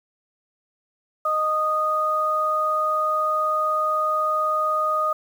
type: tone pair together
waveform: sine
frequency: 619 / 1238 Hz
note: D#5 / D#6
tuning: -9 / -9 cents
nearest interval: octave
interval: 1200 cents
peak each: -26 / -20 dBFS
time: 1.25-5.13 s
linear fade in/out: 5 ms
effects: 8-bit